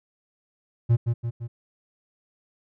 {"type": "tone with echo", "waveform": "triangle", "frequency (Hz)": 117.5, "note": "A#2", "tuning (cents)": 14, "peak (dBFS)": -13, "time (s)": [0.89, 0.97], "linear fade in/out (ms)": 20, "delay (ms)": 170, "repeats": 3, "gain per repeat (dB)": -5, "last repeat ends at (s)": 1.48, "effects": []}